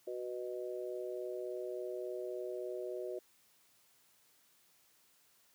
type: harmonic tone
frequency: 123.47 Hz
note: B2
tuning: in tune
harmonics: 3 / 4 / 5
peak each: -41 / -44 / -44 dBFS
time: 0.07-3.19 s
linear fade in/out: 5 ms
effects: white hiss -69 dBFS RMS until 5.54 s + high-pass 80 Hz 12 dB/octave